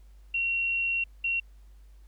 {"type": "tone bursts at uneven times", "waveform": "sine", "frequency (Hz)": 2738, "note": "F7", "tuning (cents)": -35, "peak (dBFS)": -25, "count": 2, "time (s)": [[0.34, 1.04], [1.24, 1.4]], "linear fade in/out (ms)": 5, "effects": ["added 50 Hz sine -49 dBFS peak until 2.07 s", "pink hiss -69 dBFS RMS until 2.07 s"]}